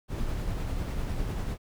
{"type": "noise with tremolo", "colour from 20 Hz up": "brown", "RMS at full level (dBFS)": -30, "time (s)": [0.08, 1.58], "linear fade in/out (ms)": 50, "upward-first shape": "sine", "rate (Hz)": 10, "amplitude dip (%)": 25, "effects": []}